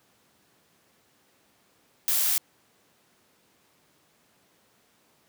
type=noise with amplitude modulation; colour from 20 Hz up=blue; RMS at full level=-23 dBFS; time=2.08-2.38 s; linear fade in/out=0 ms; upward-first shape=sine; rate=79 Hz; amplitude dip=25%; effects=pink hiss -64 dBFS RMS until 5.28 s + high-pass 150 Hz 12 dB/octave